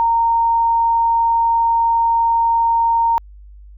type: tone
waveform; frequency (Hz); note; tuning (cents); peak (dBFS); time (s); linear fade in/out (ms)
sine; 923; A#5; -17; -12; 0-3.18; 0
effects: added 50 Hz sine -37 dBFS peak until 3.77 s